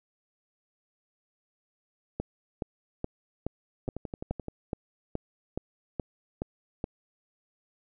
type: two click trains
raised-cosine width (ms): 2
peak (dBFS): -17 / -22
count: 12 / 8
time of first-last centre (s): 2.2-6.841 / 3.88-4.483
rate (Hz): 2.37 / 11.6
effects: none